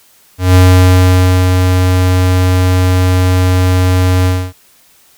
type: tone with ADSR envelope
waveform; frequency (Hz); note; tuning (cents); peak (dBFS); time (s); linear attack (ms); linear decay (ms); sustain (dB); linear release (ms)
square; 91.7; F#2; -15; -3; 0.38-4.53; 170; 910; -5; 270
effects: white hiss -47 dBFS RMS until 5.17 s